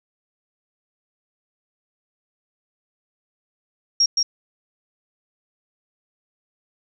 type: tone with echo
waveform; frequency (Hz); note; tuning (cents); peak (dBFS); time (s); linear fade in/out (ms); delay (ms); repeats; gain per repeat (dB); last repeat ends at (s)
sine; 5588; F8; 0; -13; 4-4.06; 5; 170; 1; -3; 4.23
effects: none